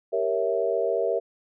sine chord, G diminished seventh, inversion none, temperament equal, 392 / 466.2 / 554.4 / 659.3 Hz, G4 / Bb4 / Db5 / Fb5, 0 / 0 / 0 / 0 cents, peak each -29 / -26 / -29 / -27 dBFS, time 0.12-1.2 s, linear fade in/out 20 ms, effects none

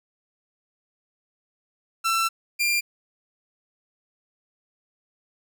sawtooth tone pair in turn, 1341 / 2389 Hz, E6 / D7, +29 / +29 cents, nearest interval minor seventh, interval 1000 cents, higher second, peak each -17 dBFS, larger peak neither, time 2.04-2.29 / 2.59-2.81 s, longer first, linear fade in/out 20 ms, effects none

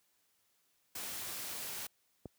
white noise, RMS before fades -42 dBFS, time 0.95-1.87 s, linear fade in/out 5 ms
click, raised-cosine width 2 ms, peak -30 dBFS, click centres 2.257 s
effects white hiss -75 dBFS RMS until 2.38 s + high-pass 60 Hz 12 dB/octave

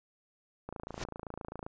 click train, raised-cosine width 1 ms, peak -26 dBFS, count 28, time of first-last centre 0.69-1.665 s, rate 27.7 Hz
pink noise with exponential growth, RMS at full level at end -34 dBFS, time 0.88-1.04 s, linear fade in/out 5 ms, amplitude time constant 33 ms
effects resampled to 16000 Hz

